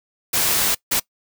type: noise bursts at uneven times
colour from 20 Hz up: white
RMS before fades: -19 dBFS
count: 2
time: 0.33-0.75 / 0.91-1 s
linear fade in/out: 10 ms
effects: noise-tail reverb RT60 0.1 s tail -22 dB re dry